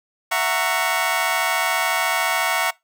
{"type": "chord", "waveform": "20% pulse", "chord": "F# dominant seventh", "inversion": "third", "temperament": "just", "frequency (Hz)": [666, 740, 925, 1110], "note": ["E5", "F#5", "A#5", "C#6"], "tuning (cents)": [18, 0, -14, 2], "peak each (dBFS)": -20, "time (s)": [0.31, 2.71], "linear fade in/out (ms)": 10, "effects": ["noise-tail reverb RT60 0.2 s tail -23 dB re dry"]}